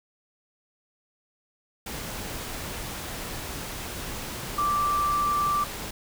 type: tone in noise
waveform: sine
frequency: 1172 Hz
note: D6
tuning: 4 cents flat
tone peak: -22 dBFS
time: 4.58-5.64 s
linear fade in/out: 5 ms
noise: pink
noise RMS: -35 dBFS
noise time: 1.86-5.91 s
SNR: +10 dB
effects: none